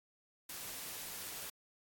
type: noise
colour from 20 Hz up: white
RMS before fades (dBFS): -45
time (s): 0.49-1.5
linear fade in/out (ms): 5
effects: AAC 64 kbps